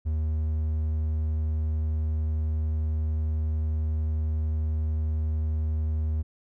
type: tone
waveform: triangle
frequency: 77.78 Hz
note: D#2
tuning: in tune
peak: -22 dBFS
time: 0.05-6.23 s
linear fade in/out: 20 ms
effects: none